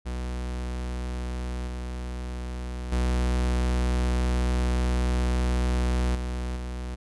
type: tone with level steps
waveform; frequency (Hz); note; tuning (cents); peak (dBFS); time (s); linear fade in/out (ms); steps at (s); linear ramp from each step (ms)
45% pulse; 61.74; B1; 0; -29 / -31 / -22 / -28 / -31; 0.05-6.96; 20; 1.67 / 2.92 / 6.15 / 6.56; 5
effects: resampled to 24000 Hz